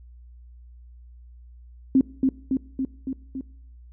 sine tone with echo, 264.6 Hz, C4, 20 cents sharp, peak -13 dBFS, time 1.95-2.01 s, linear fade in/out 2 ms, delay 280 ms, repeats 5, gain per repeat -3 dB, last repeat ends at 3.41 s, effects noise-tail reverb RT60 0.8 s tail -23 dB re dry + added 60 Hz sine -44 dBFS peak until 3.92 s

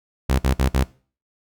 sawtooth tone bursts, 65.41 Hz, C2, in tune, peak -12 dBFS, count 4, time 0.29-0.84 s, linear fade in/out 10 ms, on 100 ms, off 50 ms, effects noise-tail reverb RT60 0.4 s tail -21 dB re dry

